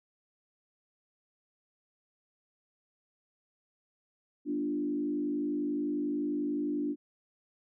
sine tone with frequency modulation, 293.8 Hz, D4, 1 cent sharp, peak -29 dBFS, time 4.45-6.96 s, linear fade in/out 50 ms, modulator 51.3 Hz, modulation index 0.82, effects none

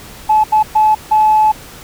sine tone bursts at uneven times, 861 Hz, A5, 38 cents flat, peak -6 dBFS, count 4, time 0.29-0.44 / 0.52-0.63 / 0.75-0.95 / 1.11-1.52 s, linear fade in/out 10 ms, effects tanh soft clip ceiling -2 dBFS + pink hiss -35 dBFS RMS until 1.83 s

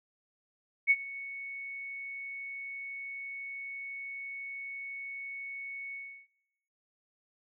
sine tone with ADSR envelope, 2217 Hz, C#7, in tune, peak -18 dBFS, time 0.87-6.28 s, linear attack 36 ms, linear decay 44 ms, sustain -20 dB, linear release 340 ms, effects noise-tail reverb RT60 0.9 s tail -20 dB re dry

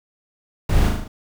brown noise with echo, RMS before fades -18 dBFS, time 0.69-0.89 s, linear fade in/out 5 ms, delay 38 ms, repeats 5, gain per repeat -3 dB, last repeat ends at 1.08 s, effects none

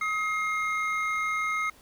triangle tone pair together, 1268.1 / 2129 Hz, D#6 / C7, +33 / +30 cents, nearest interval major sixth, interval 897 cents, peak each -27 dBFS, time 0.01-1.7 s, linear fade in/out 5 ms, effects pink hiss -56 dBFS RMS until 1.81 s

